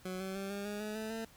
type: tone with pitch steps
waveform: 20% pulse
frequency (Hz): 185 / 190.2 / 195.55 / 201 / 206.7 / 212.5 / 218.5 / 224.6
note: F#3 / F#3 / G3 / G3 / G#3 / G#3 / A3 / A3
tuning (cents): 0 / +48 / -4 / +44 / -8 / +40 / -12 / +36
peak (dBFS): -33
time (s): 0.05-1.25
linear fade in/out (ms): 5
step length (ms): 150
effects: pink hiss -60 dBFS RMS until 1.36 s